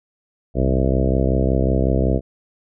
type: harmonic tone with a mistuned harmonic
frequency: 65.41 Hz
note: C2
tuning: in tune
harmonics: 1 / 2 / 3 / 4 / 5 / 6 / 7 / 8 / 9 / 10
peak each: -19 / -22 / -24 / -25 / -26 / -27 / -27 / -28 / -29 / -29 dBFS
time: 0.54-2.21 s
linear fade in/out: 50 ms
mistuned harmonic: 1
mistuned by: -81 cents
effects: none